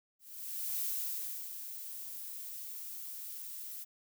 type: noise with ADSR envelope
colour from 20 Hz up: violet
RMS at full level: -35 dBFS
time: 0.19-3.85 s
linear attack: 630 ms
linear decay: 670 ms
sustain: -9 dB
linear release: 23 ms
effects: none